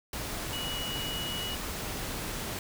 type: tone in noise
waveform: sine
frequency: 2923 Hz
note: F#7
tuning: 22 cents flat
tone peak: -35 dBFS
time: 0.53-1.55 s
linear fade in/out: 2 ms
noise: pink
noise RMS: -36 dBFS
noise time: 0.13-2.59 s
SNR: -2 dB
effects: none